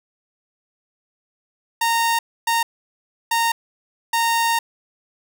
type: tone bursts at uneven times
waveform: sawtooth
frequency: 923 Hz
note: A#5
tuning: 17 cents flat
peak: -13 dBFS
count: 4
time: 1.81-2.19 / 2.47-2.63 / 3.31-3.52 / 4.13-4.59 s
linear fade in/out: 5 ms
effects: none